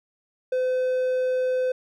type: tone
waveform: triangle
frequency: 510 Hz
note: C5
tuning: 44 cents flat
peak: -19 dBFS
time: 0.52-1.72 s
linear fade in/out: 5 ms
effects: none